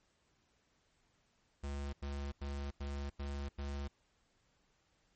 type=tone bursts; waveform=square; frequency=70.5 Hz; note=C#2; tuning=30 cents sharp; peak=-39 dBFS; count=6; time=1.63-3.88 s; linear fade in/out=10 ms; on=300 ms; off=90 ms; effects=pink hiss -75 dBFS RMS until 5.15 s + MP3 32 kbps